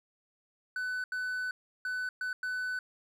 triangle tone bursts at uneven times, 1500 Hz, F#6, 23 cents sharp, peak -30 dBFS, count 5, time 0.76-1.04 / 1.12-1.51 / 1.85-2.09 / 2.21-2.33 / 2.43-2.79 s, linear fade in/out 2 ms, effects none

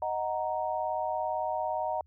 sine chord, D# minor, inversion none, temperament equal, 622.3 / 740 / 932.3 Hz, D#5 / F#5 / A#5, 0 / 0 / 0 cents, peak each -33 dBFS, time 0.02-2.01 s, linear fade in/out 2 ms, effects added 77 Hz sine -58 dBFS peak until 2.06 s

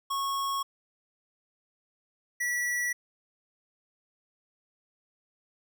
square tone pair in turn, 1100 / 1946.4 Hz, C#6 / B6, -14 / -26 cents, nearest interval minor seventh, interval 988 cents, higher second, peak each -29 / -28 dBFS, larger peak second, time 0.1-0.63 / 2.4-2.93 s, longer neither, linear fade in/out 10 ms, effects none

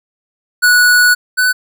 square tone pair in turn, 1470 / 1498.3 Hz, F#6 / F#6, -12 / +21 cents, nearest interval unison, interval 33 cents, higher second, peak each -7 / -10 dBFS, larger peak first, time 0.62-1.15 / 1.37-1.53 s, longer first, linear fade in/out 20 ms, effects none

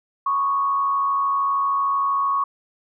sine tone with frequency modulation, 1108.7 Hz, C#6, in tune, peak -18 dBFS, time 0.26-2.44 s, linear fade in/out 5 ms, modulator 93 Hz, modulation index 0.49, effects none

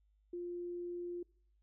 sine tone, 350.4 Hz, F4, 6 cents sharp, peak -39 dBFS, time 0.33-1.23 s, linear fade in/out 5 ms, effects noise-tail reverb RT60 0.6 s tail -26 dB re dry + added 51 Hz sine -69 dBFS peak until 1.62 s

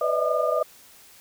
sine tone cluster, 500 / 588 / 621 / 644 / 1210 Hz, B4 / D5 / D#5 / E5 / D#6, +21 / +2 / -3 / -41 / -49 cents, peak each -27 dBFS, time 0.01-0.63 s, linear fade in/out 5 ms, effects white hiss -51 dBFS RMS until 1.2 s

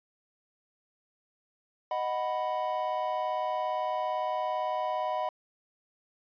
triangle chord, B major, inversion first, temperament equal, 622.3 / 740 / 987.8 Hz, D#5 / F#5 / B5, 0 / 0 / 0 cents, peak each -31 dBFS, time 1.91-5.29 s, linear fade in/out 2 ms, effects resampled to 11025 Hz

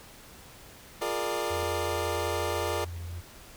25% pulse chord, Bb dominant seventh, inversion second, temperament equal with one note detuned, 349.2 / 415.3 / 466.2 / 595.2 Hz, F4 / Ab4 / Bb4 / D5, 0 / 0 / 0 / +23 cents, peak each -32 / -31 / -30 / -30 dBFS, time 1.01-2.85 s, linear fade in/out 10 ms
sine tone with pitch glide, 85.6 to 86.25 Hz, F2 to F2, -34 to -21 cents, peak -35 dBFS, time 1.5-3.21 s, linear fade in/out 10 ms, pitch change +13 cents, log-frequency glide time 1.88-2.98 s
clicks, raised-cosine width 2 ms, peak -33 dBFS, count 2, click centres 1.57 / 1.63 s
effects pink hiss -50 dBFS RMS until 3.56 s

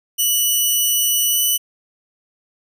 5% pulse tone with pitch glide, 2958 to 2977 Hz, F#7 to F#7, -1 to +10 cents, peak -7 dBFS, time 0.18-1.58 s, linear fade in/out 20 ms, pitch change +11 cents, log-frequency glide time 1.31-1.39 s, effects none

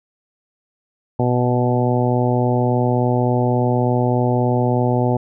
harmonic tone with a mistuned harmonic, 123.47 Hz, B2, in tune, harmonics 1 / 2 / 3 / 4 / 5 / 6 / 7, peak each -18 / -21 / -23 / -24 / -25 / -26 / -26 dBFS, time 1.19-5.17 s, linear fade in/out 5 ms, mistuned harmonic 1, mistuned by -15 cents, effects none

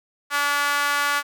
sawtooth tone with high-pass filter, 287.3 Hz, D4, 38 cents flat, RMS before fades -22 dBFS, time 0.3-1.23 s, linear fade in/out 50 ms, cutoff 1300 Hz, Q 2.6, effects none

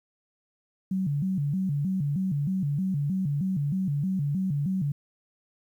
sine tone with vibrato, 164.81 Hz, E3, in tune, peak -24 dBFS, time 0.91-4.92 s, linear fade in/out 5 ms, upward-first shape square, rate 3.2 Hz, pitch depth 240 cents each way, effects 10-bit

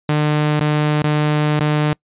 sawtooth tone with dropouts, 150.4 Hz, D3, 42 cents sharp, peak -10 dBFS, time 0.09-1.93 s, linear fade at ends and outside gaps 2 ms, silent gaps 0.595-0.608 / 1.022-1.041 / 1.596-1.607 s, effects noise-tail reverb RT60 0.1 s tail -26 dB re dry + resampled to 8000 Hz

